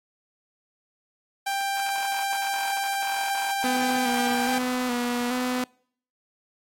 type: tone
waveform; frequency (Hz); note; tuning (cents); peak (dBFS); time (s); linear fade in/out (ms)
sawtooth; 789; G5; +11; -21; 1.46-4.59; 10
type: tone with vibrato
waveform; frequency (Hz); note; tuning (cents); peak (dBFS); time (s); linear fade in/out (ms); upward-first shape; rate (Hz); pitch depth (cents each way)
sawtooth; 246.9; B3; 0; -21; 3.64-5.64; 0; square; 1.2; 30
effects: noise-tail reverb RT60 0.6 s tail -26 dB re dry + AAC 48 kbps